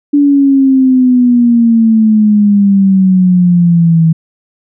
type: exponential sweep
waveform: sine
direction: down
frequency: 290 to 160.7 Hz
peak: -4 dBFS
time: 0.13-4.13 s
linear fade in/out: 10 ms
effects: none